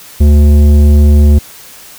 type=tone with tanh clipping; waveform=triangle; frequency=73.42 Hz; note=D2; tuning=in tune; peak=-4 dBFS; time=0.2-1.39 s; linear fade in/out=10 ms; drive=16 dB; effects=white hiss -34 dBFS RMS until 1.98 s